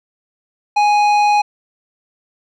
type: tone with tanh clipping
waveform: sine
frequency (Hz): 830.6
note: G#5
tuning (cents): 0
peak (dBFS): -12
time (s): 0.76-1.42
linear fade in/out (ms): 10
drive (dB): 12
effects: none